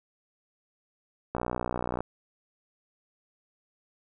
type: click train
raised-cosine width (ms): 1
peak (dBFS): -16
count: 41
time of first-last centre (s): 1.35-2.006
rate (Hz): 61
effects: none